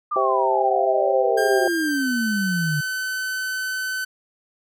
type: exponential sweep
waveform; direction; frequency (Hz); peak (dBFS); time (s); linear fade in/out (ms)
sine; down; 1221 to 143.7; -21; 0.11-2.81; 10
type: harmonic tone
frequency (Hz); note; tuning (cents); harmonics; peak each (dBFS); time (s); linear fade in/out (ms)
130.81; C3; 0; 3 / 4 / 5 / 6; -24 / -24 / -24 / -24; 0.16-1.68; 2
type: tone with pitch glide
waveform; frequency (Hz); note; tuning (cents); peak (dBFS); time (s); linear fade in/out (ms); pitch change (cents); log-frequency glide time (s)
45% pulse; 1602 to 1519.1; G6 to F#6; +37 to +45; -24; 1.37-4.05; 10; -92; 1.81-2.08
effects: none